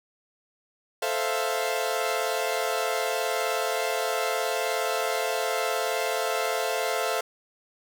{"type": "chord", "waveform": "sawtooth", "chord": "F major seventh", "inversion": "first", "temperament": "equal", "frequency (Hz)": [440, 523.3, 659.3, 698.5], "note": ["A4", "C5", "E5", "F5"], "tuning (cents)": [0, 0, 0, 0], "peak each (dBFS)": -27, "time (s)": [1.02, 7.21], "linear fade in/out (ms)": 5, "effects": []}